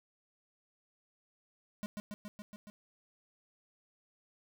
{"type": "tone with echo", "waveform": "square", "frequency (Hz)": 207.7, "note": "G#3", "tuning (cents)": 0, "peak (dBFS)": -37, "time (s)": [1.83, 1.86], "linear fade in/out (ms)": 0, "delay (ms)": 140, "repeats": 6, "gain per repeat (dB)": -2, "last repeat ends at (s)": 2.7, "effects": []}